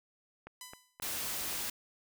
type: click train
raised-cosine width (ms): 0.5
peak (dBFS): -31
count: 5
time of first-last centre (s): 0.47-1.528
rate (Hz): 3.78
type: tone with exponential decay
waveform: 5% pulse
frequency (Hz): 1000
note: B5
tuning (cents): +21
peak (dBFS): -31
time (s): 0.61-1.02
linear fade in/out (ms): 2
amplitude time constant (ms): 87
type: noise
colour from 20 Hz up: white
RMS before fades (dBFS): -37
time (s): 1.02-1.7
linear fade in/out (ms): 5
effects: none